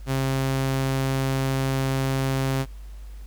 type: tone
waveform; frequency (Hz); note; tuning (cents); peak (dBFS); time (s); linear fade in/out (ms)
sawtooth; 133.9; C3; +40; -18; 0.06-2.66; 50
effects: added 50 Hz sine -36 dBFS peak until 3.26 s + pink hiss -56 dBFS RMS until 3.26 s